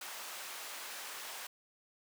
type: high-pass noise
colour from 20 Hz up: pink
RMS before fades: -45 dBFS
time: 0.01-1.47 s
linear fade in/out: 5 ms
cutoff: 870 Hz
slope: 12 dB/octave
effects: none